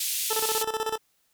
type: band-pass noise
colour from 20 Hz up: white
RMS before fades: -29 dBFS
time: 0-0.63 s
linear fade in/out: 5 ms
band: 2600 to 15000 Hz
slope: 24 dB/octave
type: tone with tremolo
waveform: 20% pulse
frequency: 440 Hz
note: A4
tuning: in tune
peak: -20 dBFS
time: 0.3-0.98 s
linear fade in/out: 10 ms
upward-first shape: square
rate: 16 Hz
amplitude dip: 75%
effects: white hiss -69 dBFS RMS until 1.33 s